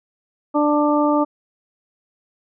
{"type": "harmonic tone", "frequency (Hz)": 295.8, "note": "D4", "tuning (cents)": 13, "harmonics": [1, 2, 3, 4], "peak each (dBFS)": [-17, -20, -22, -23], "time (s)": [0.54, 1.25], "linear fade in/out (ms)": 20, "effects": []}